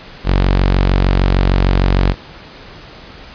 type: tone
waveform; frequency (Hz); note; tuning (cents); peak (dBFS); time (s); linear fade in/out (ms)
sawtooth; 46.56; F#1; +12; -6; 0.24-2.15; 50
effects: pink hiss -36 dBFS RMS until 3.34 s + resampled to 11025 Hz